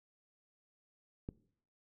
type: click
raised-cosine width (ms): 3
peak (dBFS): -27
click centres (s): 1.289
effects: noise-tail reverb RT60 0.6 s tail -20 dB re dry